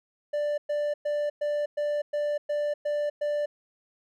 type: tone bursts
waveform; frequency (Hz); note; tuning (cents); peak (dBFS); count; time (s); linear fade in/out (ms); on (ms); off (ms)
triangle; 589; D5; +5; -23; 9; 0.33-3.46; 10; 250; 110
effects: none